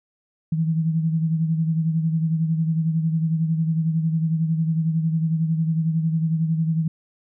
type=beating tone pair; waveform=sine; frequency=160.6 / 171.6 Hz; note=E3 / F3; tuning=-45 / -30 cents; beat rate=11 Hz; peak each=-19 / -28 dBFS; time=0.52-6.88 s; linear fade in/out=5 ms; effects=none